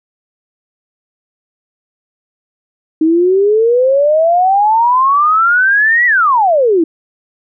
sine exponential two-way sweep, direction up then down, 311.1 to 1975.5 to 311.1 Hz, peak -7 dBFS, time 3.01-6.84 s, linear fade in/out 5 ms, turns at 6.06 s, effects none

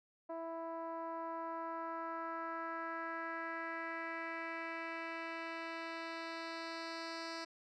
10% pulse tone with low-pass filter sweep, 329.6 Hz, E4, in tune, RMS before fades -43 dBFS, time 0.29-7.45 s, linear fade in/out 10 ms, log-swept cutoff 770 to 5000 Hz, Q 2.3, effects none

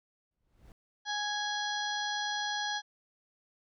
brown noise with exponential growth, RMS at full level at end -50 dBFS, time 0.31-0.72 s, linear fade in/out 1 ms, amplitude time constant 89 ms
harmonic tone, 830.6 Hz, G#5, in tune, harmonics 1 / 2 / 4 / 5 / 6 / 7, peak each -36 / -36 / -38 / -41 / -46 / -44 dBFS, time 1.05-2.82 s, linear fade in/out 50 ms
effects none

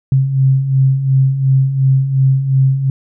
sine beating tone pair, 131.7 / 134.5 Hz, C3 / C3, +12 / +48 cents, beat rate 2.8 Hz, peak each -17 / -10 dBFS, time 0.12-2.9 s, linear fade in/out 2 ms, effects none

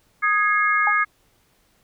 sine chord, Ab major, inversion second, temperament equal with one note detuned, 1244.5 / 1661.2 / 2146 Hz, Eb6 / Ab6 / C7, 0 / 0 / +43 cents, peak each -20 / -21 / -22 dBFS, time 0.22-1.05 s, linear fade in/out 20 ms
sine tone with exponential decay, 830.6 Hz, G#5, in tune, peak -17 dBFS, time 0.87-0.98 s, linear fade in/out 2 ms, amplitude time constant 22 ms
effects pink hiss -62 dBFS RMS until 1.83 s

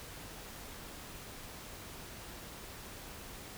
silence, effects pink hiss -48 dBFS RMS until 3.57 s

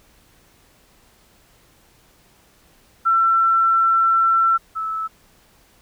sine tone pair in turn, 1345 / 1308.2 Hz, E6 / E6, +34 / -14 cents, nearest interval unison, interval 48 cents, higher first, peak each -13 / -22 dBFS, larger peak first, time 3.05-4.58 / 4.75-5.08 s, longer first, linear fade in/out 20 ms, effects pink hiss -55 dBFS RMS until 5.81 s

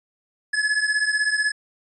square beating tone pair, 1700 / 1716 Hz, G#6 / A6, +40 / -44 cents, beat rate 16 Hz, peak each -22 / -25 dBFS, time 0.53-1.52 s, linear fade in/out 10 ms, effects resampled to 24000 Hz

